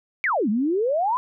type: exponential two-way sweep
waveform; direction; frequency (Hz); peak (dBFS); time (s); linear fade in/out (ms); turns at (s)
sine; down then up; 2329 to 198.5 to 1044; -19; 0.24-1.17; 0; 0.49
effects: none